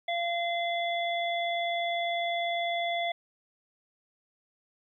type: harmonic tone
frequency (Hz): 687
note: F5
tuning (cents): -29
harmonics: 1 / 3 / 5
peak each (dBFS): -29 / -34 / -36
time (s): 0.08-3.12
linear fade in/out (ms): 5
effects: 11-bit